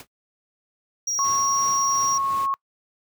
pink noise with exponential decay, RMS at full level -34 dBFS, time 0-0.07 s, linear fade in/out 2 ms, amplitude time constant 15 ms
triangle tone, 5690 Hz, F8, 31 cents sharp, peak -22 dBFS, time 1.07-2.18 s, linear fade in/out 5 ms
sine tone with pitch glide, 1100 to 1093.7 Hz, C#6 to C#6, -14 to -24 cents, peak -21 dBFS, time 1.19-2.54 s, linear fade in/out 0 ms, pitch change -10 cents, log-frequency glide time 1.59-2.28 s
pink noise with tremolo, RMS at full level -38 dBFS, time 1.23-2.47 s, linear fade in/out 20 ms, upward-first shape triangle, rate 2.8 Hz, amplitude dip 60%
effects noise-tail reverb RT60 0.1 s tail -26 dB re dry + high-pass 100 Hz 12 dB/octave

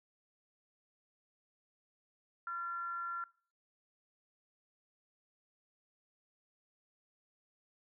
sine tone with frequency modulation, 1373 Hz, F6, 30 cents flat, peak -37 dBFS, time 2.47-3.24 s, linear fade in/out 2 ms, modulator 366 Hz, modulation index 0.31, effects noise-tail reverb RT60 0.4 s tail -21 dB re dry

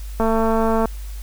click train, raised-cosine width 1 ms, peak -7 dBFS, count 148, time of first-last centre 0.2-0.856 s, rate 224 Hz, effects added 50 Hz sine -28 dBFS peak until 1.22 s + white hiss -45 dBFS RMS until 1.22 s

